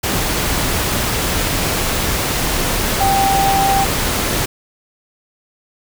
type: tone in noise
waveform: sine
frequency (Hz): 784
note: G5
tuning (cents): 0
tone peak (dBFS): -13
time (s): 3-3.85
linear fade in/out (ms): 10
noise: pink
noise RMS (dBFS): -18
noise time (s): 0.03-4.46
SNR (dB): +2
effects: none